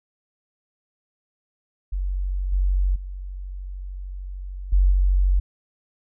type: tone with level steps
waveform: sine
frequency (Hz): 46.65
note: F#1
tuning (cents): +15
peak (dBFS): -22 / -17 / -30 / -13 / -15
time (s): 1.92-5.4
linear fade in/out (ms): 10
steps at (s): 2.52 / 2.95 / 4.72 / 4.91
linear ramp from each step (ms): 10
effects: none